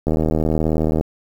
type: click train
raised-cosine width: 2 ms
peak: -6 dBFS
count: 75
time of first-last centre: 0.07-1.01 s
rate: 78.7 Hz
effects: 7-bit

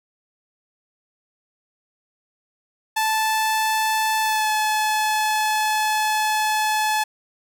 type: tone with pitch glide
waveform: sawtooth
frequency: 875 to 859.5 Hz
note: A5 to A5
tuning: -10 to -41 cents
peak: -15 dBFS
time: 2.96-7.04 s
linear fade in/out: 10 ms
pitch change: -31 cents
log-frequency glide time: 4.22-4.5 s
effects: none

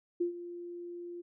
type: tone with ADSR envelope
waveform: sine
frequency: 348.2 Hz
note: F4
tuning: 5 cents flat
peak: -26 dBFS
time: 0.2-1.22 s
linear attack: 11 ms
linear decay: 110 ms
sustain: -14 dB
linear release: 17 ms
effects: none

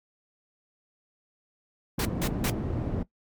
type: low-pass noise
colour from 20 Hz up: white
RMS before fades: -30 dBFS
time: 1.98-3.03 s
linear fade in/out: 5 ms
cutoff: 270 Hz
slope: 12 dB/octave
type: noise bursts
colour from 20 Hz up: pink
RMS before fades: -29 dBFS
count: 3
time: 1.99-2.502 s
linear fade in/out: 5 ms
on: 64 ms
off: 160 ms
effects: noise-tail reverb RT60 0.1 s tail -18 dB re dry + MP3 96 kbps

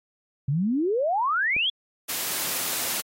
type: exponential sweep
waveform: sine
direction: up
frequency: 130 to 3446 Hz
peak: -21 dBFS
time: 0.48-1.7 s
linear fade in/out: 5 ms
type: click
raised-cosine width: 2 ms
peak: -24 dBFS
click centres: 1.565 s
type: high-pass noise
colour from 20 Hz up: white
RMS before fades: -28 dBFS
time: 2.08-3.02 s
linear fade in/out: 20 ms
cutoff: 150 Hz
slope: 12 dB/octave
effects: AAC 48 kbps

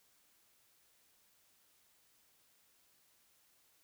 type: silence
effects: white hiss -71 dBFS RMS until 3.83 s

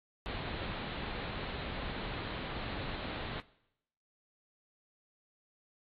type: low-pass noise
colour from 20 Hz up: pink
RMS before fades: -40 dBFS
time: 0.26-3.4 s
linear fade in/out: 0 ms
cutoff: 4200 Hz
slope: 96 dB/octave
effects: noise-tail reverb RT60 0.8 s tail -20 dB re dry + AAC 32 kbps

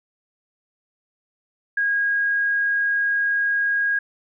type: tone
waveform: sine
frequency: 1637 Hz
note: G#6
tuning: 25 cents flat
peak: -18 dBFS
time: 1.77-3.99 s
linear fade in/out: 5 ms
effects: none

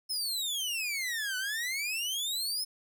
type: exponential two-way sweep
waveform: sawtooth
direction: down then up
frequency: 5274 to 1480 to 5274 Hz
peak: -28 dBFS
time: 0.09-2.65 s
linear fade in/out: 20 ms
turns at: 1.37 s
effects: none

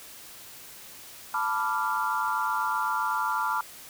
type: chord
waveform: sine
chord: B half-diminished seventh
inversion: third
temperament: equal with one note detuned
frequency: 880 / 987.8 / 1174.7 / 1386.5 Hz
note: A5 / B5 / D6 / F6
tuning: 0 / 0 / 0 / -13 cents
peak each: -31 / -30 / -31 / -30 dBFS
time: 1.34-3.61 s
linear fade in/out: 2 ms
effects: white hiss -46 dBFS RMS until 3.89 s

